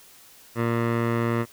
15% pulse tone with low-pass filter, 116.8 Hz, A#2, 4 cents sharp, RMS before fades -24 dBFS, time 0.55-1.46 s, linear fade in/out 50 ms, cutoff 1800 Hz, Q 1.4, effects white hiss -51 dBFS RMS until 1.52 s

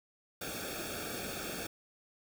pink noise with comb filter, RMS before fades -40 dBFS, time 0.41-1.67 s, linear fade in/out 5 ms, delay 1 ms, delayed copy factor -0.9, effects none

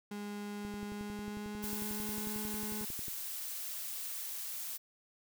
35% pulse tone with pitch glide, 205.7 to 212 Hz, G#3 to G#3, -16 to +36 cents, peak -38 dBFS, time 0.11-2.85 s, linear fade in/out 5 ms, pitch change +52 cents, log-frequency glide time 0.84-2.28 s
click train, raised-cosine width 3 ms, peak -34 dBFS, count 28, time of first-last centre 0.65-3.082 s, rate 11.1 Hz
blue noise, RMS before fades -41 dBFS, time 1.62-4.78 s, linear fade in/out 20 ms
effects none

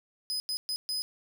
40% pulse tone bursts at uneven times, 5020 Hz, D#8, 15 cents sharp, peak -29 dBFS, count 4, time 0.3-0.4 / 0.49-0.57 / 0.69-0.76 / 0.89-1.02 s, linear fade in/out 0 ms, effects 10-bit

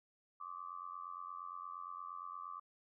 sine tone with amplitude modulation, 1158 Hz, D6, 25 cents flat, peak -40 dBFS, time 0.4-2.6 s, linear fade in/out 10 ms, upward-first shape sine, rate 88.6 Hz, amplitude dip 100%, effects none

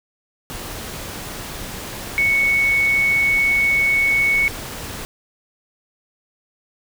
sine tone in noise, 2217 Hz, C#7, in tune, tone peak -14 dBFS, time 2.18-4.48 s, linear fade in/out 0 ms, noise pink, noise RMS -31 dBFS, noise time 0.5-5.05 s, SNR +14 dB, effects none

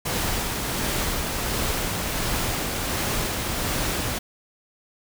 pink noise with tremolo, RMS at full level -25 dBFS, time 0.05-4.19 s, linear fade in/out 10 ms, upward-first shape sine, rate 1.4 Hz, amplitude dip 25%, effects none

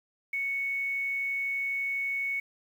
sine tone with quantisation, 2217 Hz, C#7, in tune, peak -28 dBFS, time 0.33-2.4 s, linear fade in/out 5 ms, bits 9, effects none

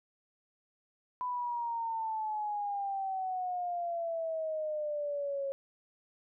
sine exponential sweep, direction down, 1001 to 546 Hz, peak -32 dBFS, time 1.21-5.52 s, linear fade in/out 0 ms, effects none

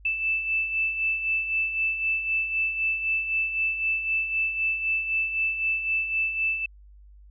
sine beating tone pair, 2637 / 2640.9 Hz, E7 / E7, 0 / +3 cents, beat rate 3.9 Hz, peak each -32 / -24 dBFS, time 0.05-6.66 s, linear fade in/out 5 ms, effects added 50 Hz sine -47 dBFS peak until 7.3 s

